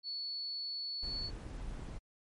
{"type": "tone", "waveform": "sine", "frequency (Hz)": 4425, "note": "C#8", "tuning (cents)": -4, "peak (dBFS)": -37, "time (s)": [0.03, 1.31], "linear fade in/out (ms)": 50}
{"type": "noise", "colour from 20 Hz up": "brown", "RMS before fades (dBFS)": -43, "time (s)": [1.02, 1.99], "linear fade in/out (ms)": 20}
{"type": "clicks", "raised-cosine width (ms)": 3, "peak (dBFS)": -36, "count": 5, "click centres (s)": [1.291, 1.333, 1.466, 1.794, 1.887]}
{"effects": ["MP3 48 kbps"]}